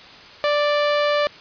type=tone; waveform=sawtooth; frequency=587.3 Hz; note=D5; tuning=in tune; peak=-13 dBFS; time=0.44-1.27 s; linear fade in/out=0 ms; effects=white hiss -42 dBFS RMS until 1.4 s + resampled to 11025 Hz